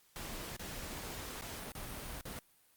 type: noise with dropouts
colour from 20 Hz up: pink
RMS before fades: -44 dBFS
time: 0.16-2.39 s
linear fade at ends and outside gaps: 0 ms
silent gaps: 0.565-0.595 / 1.411-1.421 / 1.719-1.751 / 2.21-2.254 s
effects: white hiss -68 dBFS RMS until 2.76 s + Opus 48 kbps